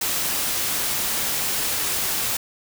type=noise; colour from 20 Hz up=white; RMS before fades=-24 dBFS; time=0.01-2.37 s; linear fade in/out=5 ms; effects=none